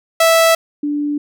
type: tone pair in turn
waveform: sawtooth / sine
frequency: 657 / 292.7 Hz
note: E5 / D4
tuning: -6 / -6 cents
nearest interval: octave + major second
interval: 1400 cents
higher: first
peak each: -5 / -16 dBFS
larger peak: first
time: 0.2-0.55 / 0.83-1.18 s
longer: neither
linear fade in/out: 5 ms
effects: none